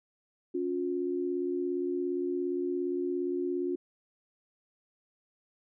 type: tone pair together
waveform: sine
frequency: 279.9 / 357.2 Hz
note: C#4 / F4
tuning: +17 / +39 cents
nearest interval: major third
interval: 422 cents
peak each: -34 / -30 dBFS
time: 0.54-3.76 s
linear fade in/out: 10 ms
effects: none